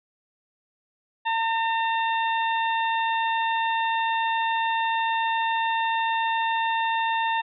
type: harmonic tone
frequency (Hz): 907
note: A#5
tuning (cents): -48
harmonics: 1 / 2 / 3 / 4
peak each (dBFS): -23 / -29 / -33 / -35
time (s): 1.25-7.42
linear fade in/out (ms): 20
effects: none